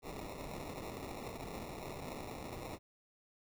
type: noise with sample-and-hold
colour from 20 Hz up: violet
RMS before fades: -45 dBFS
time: 0.02-2.79 s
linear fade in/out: 50 ms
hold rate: 1575 Hz
effects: none